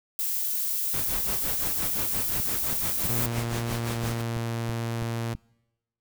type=noise; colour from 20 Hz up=violet; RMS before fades=-28 dBFS; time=0.19-3.26 s; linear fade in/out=0 ms
type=noise with tremolo; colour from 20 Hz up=pink; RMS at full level=-33 dBFS; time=0.93-4.22 s; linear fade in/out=10 ms; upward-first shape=sine; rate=5.8 Hz; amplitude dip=80%
type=click train; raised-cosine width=5 ms; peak=-23 dBFS; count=10; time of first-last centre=2.4-5.351 s; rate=3.05 Hz
type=tone with pitch glide; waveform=sawtooth; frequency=117 to 115.86 Hz; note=A#2 to A#2; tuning=+7 to -10 cents; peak=-24 dBFS; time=3.09-5.34 s; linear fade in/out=5 ms; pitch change=-17 cents; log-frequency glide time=3.68-4.41 s
effects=noise-tail reverb RT60 1.0 s tail -26 dB re dry